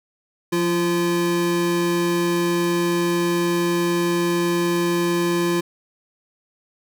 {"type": "tone pair together", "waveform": "square", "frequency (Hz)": [174.61, 343.8], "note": ["F3", "F4"], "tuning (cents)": [0, -27], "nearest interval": "octave", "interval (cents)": 1173, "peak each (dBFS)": [-25, -20], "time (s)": [0.52, 5.61], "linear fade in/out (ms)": 10, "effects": []}